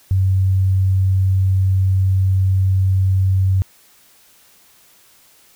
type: tone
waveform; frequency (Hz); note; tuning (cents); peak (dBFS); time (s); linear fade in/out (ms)
sine; 95; F#2; +46; -12; 0.11-3.62; 0
effects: white hiss -51 dBFS RMS until 5.55 s